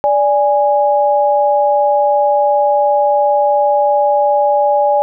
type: tone pair together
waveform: sine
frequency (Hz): 584 / 826.8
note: D5 / G#5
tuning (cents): -10 / -8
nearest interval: tritone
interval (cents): 602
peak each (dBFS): -12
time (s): 0.04-5.02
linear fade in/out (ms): 0
effects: none